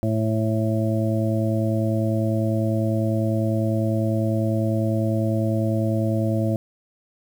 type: harmonic tone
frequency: 110 Hz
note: A2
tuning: in tune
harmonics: 1 / 2 / 3 / 5 / 6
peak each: -22 / -25 / -27 / -29 / -30 dBFS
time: 0.03-6.56 s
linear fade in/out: 0 ms
effects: 8-bit